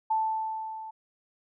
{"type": "tone with level ramp", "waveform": "sine", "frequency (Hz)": 880, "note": "A5", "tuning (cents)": 0, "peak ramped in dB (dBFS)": [-22, -38], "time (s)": [0.1, 0.91], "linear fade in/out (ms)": 10, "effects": []}